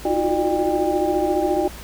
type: tone cluster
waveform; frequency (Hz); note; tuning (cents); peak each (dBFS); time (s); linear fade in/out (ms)
sine; 317.2 / 352.1 / 366.4 / 601 / 800; D#4 / F4 / F#4 / D5 / G5; +33 / +14 / -17 / +40 / +35; -24; 0.05-1.68; 5
effects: added 60 Hz sine -39 dBFS peak until 1.83 s + pink hiss -39 dBFS RMS until 1.83 s